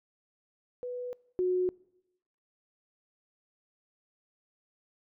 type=tone pair in turn; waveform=sine; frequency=493.9 / 365 Hz; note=B4 / F#4; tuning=0 / -24 cents; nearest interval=perfect fourth; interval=524 cents; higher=first; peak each=-34 / -25 dBFS; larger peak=second; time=0.83-1.13 / 1.39-1.69 s; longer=neither; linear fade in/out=0 ms; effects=noise-tail reverb RT60 0.9 s tail -24 dB re dry